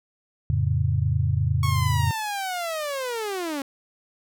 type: chord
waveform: sine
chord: F augmented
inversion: none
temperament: equal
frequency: 87.31 / 110 / 138.59 Hz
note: F2 / A2 / C#3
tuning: 0 / 0 / 0 cents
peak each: -24 dBFS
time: 0.5-2.11 s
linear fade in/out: 0 ms
type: linear sweep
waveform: sawtooth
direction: down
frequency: 1108.7 to 267.4 Hz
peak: -23 dBFS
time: 1.63-3.62 s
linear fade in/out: 2 ms
effects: none